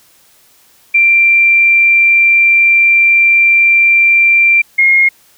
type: tone pair in turn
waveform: sine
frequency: 2362 / 2145 Hz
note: D7 / C7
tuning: +9 / +42 cents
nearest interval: major second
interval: 167 cents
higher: first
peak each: -5 dBFS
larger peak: neither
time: 0.94-4.62 / 4.78-5.09 s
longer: first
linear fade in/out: 10 ms
effects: white hiss -48 dBFS RMS until 5.37 s